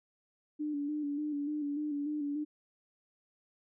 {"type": "tone with vibrato", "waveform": "sine", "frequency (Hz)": 293.7, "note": "D4", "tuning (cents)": 0, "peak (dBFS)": -32, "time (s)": [0.59, 2.45], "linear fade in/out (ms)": 20, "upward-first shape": "square", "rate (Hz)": 3.4, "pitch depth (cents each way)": 38, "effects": []}